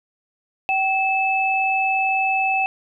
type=tone pair together; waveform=sine; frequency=769 / 2618 Hz; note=G5 / E7; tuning=-33 / -13 cents; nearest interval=octave + major sixth; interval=2120 cents; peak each=-20 dBFS; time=0.69-2.66 s; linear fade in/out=0 ms; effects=none